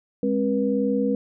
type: tone cluster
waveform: sine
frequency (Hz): 205.5 / 266.7 / 483.1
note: G#3 / C4 / B4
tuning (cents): -18 / +33 / -38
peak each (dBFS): -24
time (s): 0.23-1.15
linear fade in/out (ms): 2
effects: none